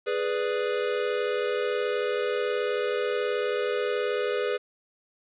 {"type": "chord", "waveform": "square", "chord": "G# diminished", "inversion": "none", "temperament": "equal", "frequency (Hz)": [415.3, 493.9, 587.3], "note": ["G#4", "B4", "D5"], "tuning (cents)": [0, 0, 0], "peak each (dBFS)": [-29, -29, -35], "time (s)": [0.06, 4.58], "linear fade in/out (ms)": 20, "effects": ["resampled to 8000 Hz", "9-bit"]}